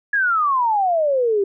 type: exponential sweep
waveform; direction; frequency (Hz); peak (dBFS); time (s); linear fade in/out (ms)
sine; down; 1701 to 385.4; -15; 0.13-1.44; 5
effects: none